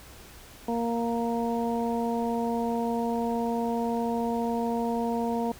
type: harmonic tone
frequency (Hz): 233.1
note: A#3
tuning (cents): 0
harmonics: 1 / 2 / 3 / 4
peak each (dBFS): -28 / -31 / -33 / -34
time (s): 0.68-5.52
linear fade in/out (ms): 5
effects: added 61 Hz sine -55 dBFS peak until 5.59 s + pink hiss -49 dBFS RMS until 5.59 s